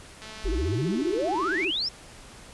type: click train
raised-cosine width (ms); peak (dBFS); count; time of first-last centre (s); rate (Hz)
0.2; -25; 312; 0.22-1.647; 218
type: exponential sweep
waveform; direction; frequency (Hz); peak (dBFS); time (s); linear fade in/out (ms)
sine; up; 39 to 5560; -25; 0.44-1.89; 10
type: tone with vibrato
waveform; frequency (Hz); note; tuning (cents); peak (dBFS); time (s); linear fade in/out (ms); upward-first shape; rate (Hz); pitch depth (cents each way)
sine; 350.6; F4; +7; -28; 0.45-1.71; 10; sine; 15; 210
effects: pink hiss -47 dBFS RMS until 2.53 s + resampled to 24000 Hz